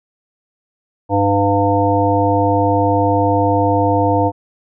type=harmonic tone; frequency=100 Hz; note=G2; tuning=35 cents sharp; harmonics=1 / 3 / 5 / 7 / 9; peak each=-18 / -18 / -18 / -18 / -18 dBFS; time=1.09-4.32 s; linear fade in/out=50 ms; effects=none